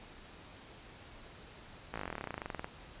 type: slowing click train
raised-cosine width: 0.5 ms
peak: -23 dBFS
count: 24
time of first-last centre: 1.94-2.644 s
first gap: 17 ms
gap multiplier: 1.05
effects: pink hiss -53 dBFS RMS until 3 s + resampled to 8000 Hz